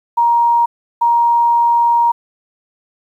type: tone pair in turn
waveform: sine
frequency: 941 / 941 Hz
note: A#5 / A#5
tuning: +16 / +16 cents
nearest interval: unison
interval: 0 cents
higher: neither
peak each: -9 dBFS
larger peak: neither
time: 0.17-0.66 / 1.01-2.12 s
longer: second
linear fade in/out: 10 ms
effects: 8-bit